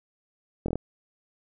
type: slowing click train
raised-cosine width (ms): 2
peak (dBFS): -15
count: 5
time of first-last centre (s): 0.66-0.756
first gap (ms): 23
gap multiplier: 1.03
effects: none